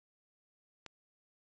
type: click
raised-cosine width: 0.2 ms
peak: -28 dBFS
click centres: 0.863 s
effects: resampled to 16000 Hz